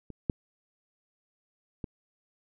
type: clicks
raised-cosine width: 3 ms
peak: -29 / -13 / -22 dBFS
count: 3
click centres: 0.103 / 0.298 / 1.842 s
effects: none